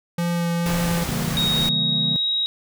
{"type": "tone with vibrato", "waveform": "square", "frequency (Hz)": 171.3, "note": "F3", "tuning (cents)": -33, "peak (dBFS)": -21, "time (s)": [0.18, 1.04], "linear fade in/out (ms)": 5, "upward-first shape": "sine", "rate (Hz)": 2.2, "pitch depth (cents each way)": 10}
{"type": "noise", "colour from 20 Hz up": "pink", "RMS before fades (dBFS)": -28, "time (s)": [0.66, 1.69], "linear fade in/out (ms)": 0}
{"type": "chord", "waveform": "triangle", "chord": "C# diminished seventh", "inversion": "none", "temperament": "equal", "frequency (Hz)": [138.59, 164.81, 196, 233.1], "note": ["C#3", "E3", "G3", "Bb3"], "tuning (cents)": [0, 0, 0, 0], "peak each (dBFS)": [-28, -25, -30, -28], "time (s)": [1.09, 2.16], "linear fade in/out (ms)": 0}
{"type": "tone with pitch glide", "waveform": "sine", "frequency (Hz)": [3759, 3811], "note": ["A#7", "A#7"], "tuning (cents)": [14, 38], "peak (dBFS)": -19, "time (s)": [1.37, 2.46], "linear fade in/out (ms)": 0, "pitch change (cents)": 24, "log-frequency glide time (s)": [1.52, 2.29]}
{"effects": []}